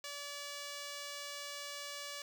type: tone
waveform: 5% pulse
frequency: 575 Hz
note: D5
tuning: 37 cents flat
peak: -31 dBFS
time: 0.04-2.22 s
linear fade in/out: 2 ms
effects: none